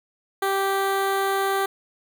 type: tone with notch filter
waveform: 15% pulse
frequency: 390.7 Hz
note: G4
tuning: 6 cents flat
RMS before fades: -23 dBFS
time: 0.42-1.66 s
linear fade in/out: 5 ms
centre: 5500 Hz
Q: 1.2
effects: none